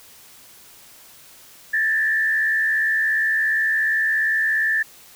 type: tone with frequency modulation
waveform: sine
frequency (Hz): 1760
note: A6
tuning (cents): 0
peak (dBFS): -17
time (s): 1.73-4.83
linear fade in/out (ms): 10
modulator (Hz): 77.2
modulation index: 0.77
effects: white hiss -47 dBFS RMS until 5.15 s